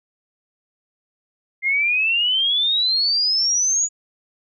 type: exponential sweep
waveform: sine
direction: up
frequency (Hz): 2093 to 6900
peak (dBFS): -16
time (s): 1.62-3.89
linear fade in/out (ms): 50
effects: none